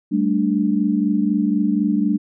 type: chord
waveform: sine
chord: G suspended second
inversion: none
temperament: equal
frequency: 196 / 220 / 293.7 Hz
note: G3 / A3 / D4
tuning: 0 / 0 / 0 cents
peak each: -20 dBFS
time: 0.11-2.18 s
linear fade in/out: 20 ms
effects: none